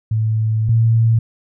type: tone pair in turn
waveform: sine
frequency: 110 / 113.81 Hz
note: A2 / A#2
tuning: 0 / -41 cents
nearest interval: minor second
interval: 59 cents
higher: second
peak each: -14 / -10 dBFS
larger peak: second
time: 0.11-0.69 / 0.69-1.19 s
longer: first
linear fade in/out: 5 ms
effects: none